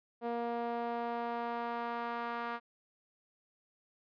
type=tone with band-pass filter sweep; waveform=sawtooth; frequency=235.6 Hz; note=A#3; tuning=19 cents sharp; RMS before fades=-37 dBFS; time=0.21-2.6 s; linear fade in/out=50 ms; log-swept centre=610 to 1200 Hz; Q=1.7; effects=resampled to 11025 Hz